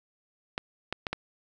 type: clicks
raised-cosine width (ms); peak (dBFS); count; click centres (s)
0.3; -14; 4; 0.579 / 0.926 / 1.068 / 1.13
effects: none